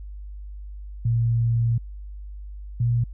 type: tone pair in turn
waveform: sine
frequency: 116.54 / 119.06 Hz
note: A#2 / A#2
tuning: 0 / +37 cents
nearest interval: unison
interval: 37 cents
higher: second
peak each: -18 dBFS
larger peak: neither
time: 1.05-1.78 / 2.8-3.04 s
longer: first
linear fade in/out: 5 ms
effects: added 50 Hz sine -34 dBFS peak until 3.13 s